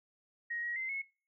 sine tone with pitch steps, 1882 / 1901 / 2071 / 2186 Hz, A#6 / A#6 / C7 / C#7, +16 / +33 / -18 / -25 cents, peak -35 dBFS, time 0.5-1.02 s, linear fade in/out 10 ms, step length 130 ms, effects noise-tail reverb RT60 0.4 s tail -21 dB re dry

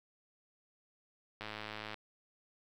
click train, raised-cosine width 0.3 ms, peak -26 dBFS, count 58, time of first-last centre 1.41-1.943 s, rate 107 Hz, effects 10-bit

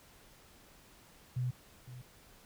sine tone with echo, 125.2 Hz, B2, 24 cents sharp, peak -31 dBFS, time 1.36-1.51 s, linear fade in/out 10 ms, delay 510 ms, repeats 1, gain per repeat -14 dB, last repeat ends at 2.02 s, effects pink hiss -60 dBFS RMS until 2.45 s

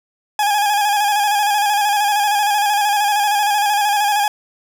40% pulse tone with vibrato, 826 Hz, G#5, 10 cents flat, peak -13 dBFS, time 0.39-4.28 s, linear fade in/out 2 ms, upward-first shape square, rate 13 Hz, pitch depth 38 cents each way, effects none

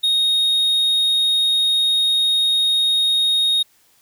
triangle tone, 3729 Hz, A#7, in tune, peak -13 dBFS, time 0.03-3.63 s, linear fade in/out 10 ms, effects white hiss -57 dBFS RMS until 4.01 s

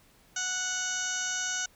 harmonic tone with a mistuned harmonic, 738 Hz, F#5, 5 cents flat, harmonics 1 / 2 / 3 / 4 / 5 / 6 / 7 / 8 / 9 / 10, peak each -45 / -34 / -46 / -39 / -43 / -45 / -46 / -35 / -36 / -42 dBFS, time 0.36-1.66 s, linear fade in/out 5 ms, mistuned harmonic 9, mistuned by -23 cents, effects pink hiss -61 dBFS RMS until 1.75 s

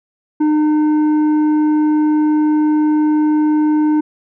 sine tone with tanh clipping, 304.3 Hz, D#4, 38 cents flat, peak -12 dBFS, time 0.4-4.01 s, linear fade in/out 10 ms, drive 7 dB, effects none

